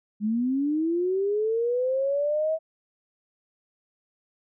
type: linear sweep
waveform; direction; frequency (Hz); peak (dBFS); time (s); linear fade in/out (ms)
sine; up; 203.8 to 647; -22; 0.2-2.59; 50
effects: none